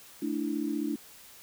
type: chord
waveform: sine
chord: A suspended fourth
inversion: none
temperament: equal with one note detuned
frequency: 220 / 293.7 / 328.5 Hz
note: A3 / D4 / E4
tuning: 0 / 0 / -6 cents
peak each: -35 / -31 / -34 dBFS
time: 0.22-0.96 s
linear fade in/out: 5 ms
effects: white hiss -52 dBFS RMS until 1.42 s